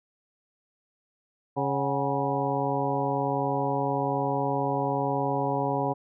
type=harmonic tone with a mistuned harmonic; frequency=138.59 Hz; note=C#3; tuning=in tune; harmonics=1 / 2 / 3 / 4 / 5 / 6 / 7; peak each=-32 / -32 / -32 / -32 / -32 / -32 / -32 dBFS; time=1.56-5.94 s; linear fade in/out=20 ms; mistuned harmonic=5; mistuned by=+91 cents; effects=none